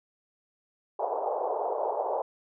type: band-pass noise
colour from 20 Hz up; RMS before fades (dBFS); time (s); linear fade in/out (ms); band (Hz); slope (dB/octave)
white; -30; 0.99-2.22; 5; 420 to 900; 48
effects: none